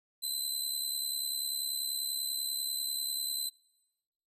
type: tone with amplitude modulation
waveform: 20% pulse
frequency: 4043 Hz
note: B7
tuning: 40 cents sharp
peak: -24 dBFS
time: 0.22-3.5 s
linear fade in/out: 20 ms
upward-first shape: sine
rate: 70.2 Hz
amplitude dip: 55%
effects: noise-tail reverb RT60 1.0 s tail -24 dB re dry + resampled to 32000 Hz